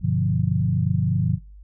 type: chord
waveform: sine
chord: G dominant seventh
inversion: none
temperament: equal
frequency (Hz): 98 / 123.47 / 146.83 / 174.61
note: G2 / B2 / D3 / F3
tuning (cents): 0 / 0 / 0 / 0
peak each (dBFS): -24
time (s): 0.01-1.39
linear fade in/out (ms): 50
effects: noise-tail reverb RT60 0.3 s tail -23 dB re dry + added 50 Hz sine -41 dBFS peak until 1.63 s